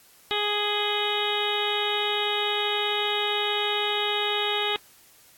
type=harmonic tone with a mistuned harmonic; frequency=415.3 Hz; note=G#4; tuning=in tune; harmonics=1 / 2 / 3 / 4 / 5 / 6 / 7 / 8 / 9; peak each=-30 / -31 / -34 / -36 / -34 / -35 / -32 / -32 / -30 dBFS; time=0.31-4.76 s; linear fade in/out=0 ms; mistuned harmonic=7; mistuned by=+49 cents; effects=white hiss -55 dBFS RMS until 5.37 s + AAC 64 kbps